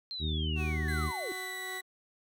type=linear sweep; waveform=sine; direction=down; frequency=4187 to 311.1 Hz; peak=-36 dBFS; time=0.11-1.32 s; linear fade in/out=0 ms
type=harmonic tone; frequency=77.78 Hz; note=D#2; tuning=in tune; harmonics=1 / 2 / 3 / 4 / 5; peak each=-31 / -37 / -41 / -43 / -45 dBFS; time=0.19-1.12 s; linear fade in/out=50 ms
type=tone with tremolo; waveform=15% pulse; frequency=372.4 Hz; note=F#4; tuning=11 cents sharp; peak=-34 dBFS; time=0.55-1.82 s; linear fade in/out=50 ms; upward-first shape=sine; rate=2.7 Hz; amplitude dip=35%
type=tone with pitch glide; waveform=35% pulse; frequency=2022 to 1962.2 Hz; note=B6 to B6; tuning=+40 to -12 cents; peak=-36 dBFS; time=0.88-1.81 s; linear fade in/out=5 ms; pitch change=-52 cents; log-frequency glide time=1.22-1.56 s
effects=none